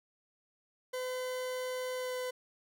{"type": "tone with pitch glide", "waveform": "40% pulse", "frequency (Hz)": [508, 504.5], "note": ["B4", "B4"], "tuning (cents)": [49, 37], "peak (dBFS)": -34, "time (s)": [0.93, 2.31], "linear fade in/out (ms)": 10, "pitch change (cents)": -12, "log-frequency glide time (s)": [1.96, 2.14], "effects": []}